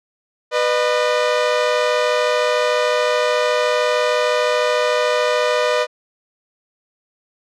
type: tone pair together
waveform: sawtooth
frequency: 493.9 / 607.5 Hz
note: B4 / D#5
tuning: 0 / -42 cents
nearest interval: major third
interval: 358 cents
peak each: -14 dBFS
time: 0.51-5.87 s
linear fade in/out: 50 ms
effects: low-pass 5000 Hz 12 dB/octave